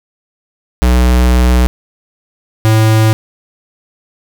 square tone pair in turn, 61.74 / 110.01 Hz, B1 / A2, 0 / 0 cents, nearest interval minor seventh, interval 1000 cents, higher second, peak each -7 dBFS, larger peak neither, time 0.82-1.67 / 2.65-3.13 s, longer first, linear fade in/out 0 ms, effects none

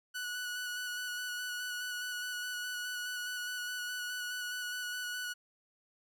sawtooth tone with vibrato, 1475 Hz, F#6, 6 cents flat, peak -33 dBFS, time 0.14-5.34 s, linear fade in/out 20 ms, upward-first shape square, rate 4.8 Hz, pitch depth 14 cents each way, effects none

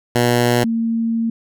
10% pulse / sine tone pair in turn, 120.8 / 228.2 Hz, B2 / A#3, -38 / -37 cents, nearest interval major seventh, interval 1101 cents, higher second, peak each -5 / -16 dBFS, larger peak first, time 0.15-0.64 / 0.64-1.3 s, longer second, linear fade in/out 5 ms, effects none

